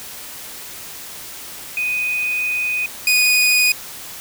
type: tone pair in turn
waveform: sine / sawtooth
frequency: 2491 / 2478 Hz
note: D#7 / D#7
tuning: +1 / -8 cents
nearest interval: unison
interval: 9 cents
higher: first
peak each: -18 / -9 dBFS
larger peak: second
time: 1.77-2.86 / 3.07-3.72 s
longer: first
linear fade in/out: 2 ms
effects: white hiss -34 dBFS RMS until 4.2 s